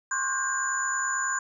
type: tone cluster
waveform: sine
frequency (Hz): 1057 / 1126 / 1463 / 1596 / 6960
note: C6 / C#6 / F#6 / G6 / A8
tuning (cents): +17 / +27 / -20 / +31 / -20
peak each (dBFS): -31 / -38 / -36 / -29 / -31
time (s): 0.11-1.39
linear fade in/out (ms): 5
effects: none